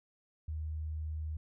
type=tone; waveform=sine; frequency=77.78 Hz; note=D#2; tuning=in tune; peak=-35 dBFS; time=0.48-1.37 s; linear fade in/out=5 ms; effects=none